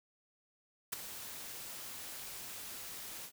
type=noise with ADSR envelope; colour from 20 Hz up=white; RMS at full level=-34 dBFS; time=0.92-3.32 s; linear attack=11 ms; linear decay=12 ms; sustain=-12 dB; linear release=76 ms; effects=none